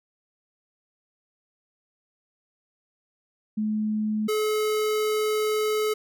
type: tone pair in turn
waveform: sine / square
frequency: 214.3 / 428.6 Hz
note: A3 / A4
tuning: -45 / -45 cents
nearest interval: octave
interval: 1200 cents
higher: second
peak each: -23 dBFS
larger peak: neither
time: 3.57-4.28 / 4.28-5.94 s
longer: second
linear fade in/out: 10 ms
effects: none